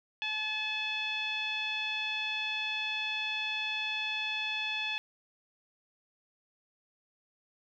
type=tone with low-pass filter; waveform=10% pulse; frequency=860 Hz; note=A5; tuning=40 cents flat; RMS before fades=-34 dBFS; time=0.22-4.98 s; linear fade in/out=0 ms; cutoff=3000 Hz; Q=9.8; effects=none